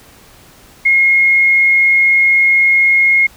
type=tone; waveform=sine; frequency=2152 Hz; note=C7; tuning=48 cents sharp; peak=-7 dBFS; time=0.85-3.27 s; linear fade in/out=10 ms; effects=pink hiss -43 dBFS RMS until 3.36 s